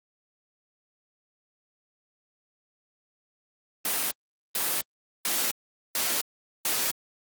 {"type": "noise bursts", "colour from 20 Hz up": "white", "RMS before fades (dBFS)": -27, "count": 5, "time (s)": [3.85, 6.91], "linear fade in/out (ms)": 2, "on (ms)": 260, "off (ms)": 440, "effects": ["high-pass 200 Hz 12 dB/octave", "Opus 24 kbps"]}